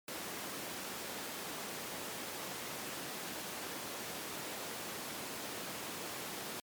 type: high-pass noise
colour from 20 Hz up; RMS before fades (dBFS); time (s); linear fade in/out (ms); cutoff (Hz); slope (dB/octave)
pink; -43; 0.08-6.6; 2; 220; 12
effects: MP3 96 kbps